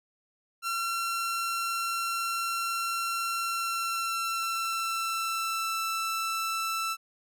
sawtooth tone with pitch glide, 1361 to 1328.4 Hz, F6 to E6, -45 to +13 cents, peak -25 dBFS, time 0.62-6.97 s, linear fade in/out 50 ms, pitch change -42 cents, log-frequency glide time 3.38-5.83 s, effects none

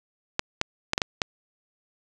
clicks, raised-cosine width 0.2 ms, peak -5 dBFS, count 6, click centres 0.394 / 0.614 / 0.934 / 0.979 / 1.018 / 1.218 s, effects resampled to 22050 Hz + 7-bit

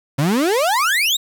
35% pulse exponential sweep, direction up, 130.81 to 3907 Hz, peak -13 dBFS, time 0.18-1.17 s, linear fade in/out 10 ms, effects 9-bit

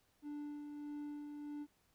triangle tone with tremolo, 293.7 Hz, D4, in tune, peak -40 dBFS, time 0.22-1.67 s, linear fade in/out 50 ms, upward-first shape sine, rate 1.6 Hz, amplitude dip 35%, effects pink hiss -75 dBFS RMS until 1.94 s

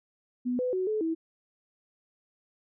sine tone with pitch steps, 247.6 / 502 / 372 / 430.6 / 325.1 Hz, B3 / B4 / F#4 / A4 / E4, +5 / +28 / +9 / -37 / -24 cents, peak -26 dBFS, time 0.45-1.15 s, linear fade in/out 20 ms, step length 140 ms, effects none

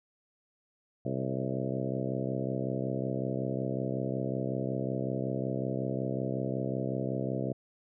harmonic tone with a mistuned harmonic, 65.41 Hz, C2, in tune, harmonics 2 / 3 / 4 / 5 / 6 / 7 / 8 / 9 / 10, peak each -35 / -37 / -38 / -39 / -40 / -40 / -41 / -42 / -42 dBFS, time 1.05-7.53 s, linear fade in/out 5 ms, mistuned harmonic 9, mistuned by -27 cents, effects none

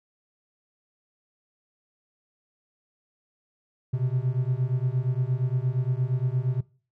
triangle beating tone pair, 123.47 / 132.07 Hz, B2 / C3, 0 / +17 cents, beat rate 8.6 Hz, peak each -24 dBFS, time 3.93-6.61 s, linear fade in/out 10 ms, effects noise-tail reverb RT60 0.4 s tail -22 dB re dry

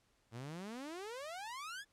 sawtooth exponential sweep, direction up, 108.7 to 1760 Hz, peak -40 dBFS, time 0.31-1.85 s, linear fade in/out 50 ms, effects pink hiss -75 dBFS RMS until 1.92 s + low-pass 10000 Hz 12 dB/octave

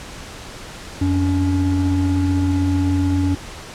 triangle tone pair together, 89.2 / 283.4 Hz, F2 / C#4, +37 / +38 cents, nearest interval octave + minor sixth, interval 2001 cents, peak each -16 dBFS, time 1.01-3.35 s, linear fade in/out 5 ms, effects pink hiss -35 dBFS RMS until 3.74 s + low-pass 8000 Hz 12 dB/octave

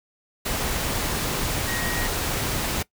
sine tone in noise, 1886 Hz, A#6, 20 cents sharp, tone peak -31 dBFS, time 1.67-2.07 s, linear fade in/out 10 ms, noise pink, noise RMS -26 dBFS, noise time 0.45-2.83 s, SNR -8 dB, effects noise-tail reverb RT60 0.1 s tail -20 dB re dry

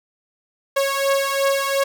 sawtooth beating tone pair, 549 / 551.8 Hz, C#5 / C#5, -17 / -8 cents, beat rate 2.8 Hz, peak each -16 / -18 dBFS, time 0.76-1.84 s, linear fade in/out 10 ms, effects none

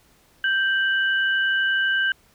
sine tone pair together, 1568 / 2960 Hz, G6 / F#7, 0 / 0 cents, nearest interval major seventh, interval 1100 cents, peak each -19 / -27 dBFS, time 0.44-2.12 s, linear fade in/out 2 ms, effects pink hiss -58 dBFS RMS until 2.34 s

